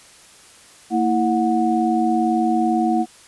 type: tone cluster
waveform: sine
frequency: 229.2 / 327.1 / 732 Hz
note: A#3 / E4 / F#5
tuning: -29 / -13 / -19 cents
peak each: -20 dBFS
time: 0.9-3.06 s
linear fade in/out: 50 ms
effects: white hiss -47 dBFS RMS until 3.27 s + resampled to 24000 Hz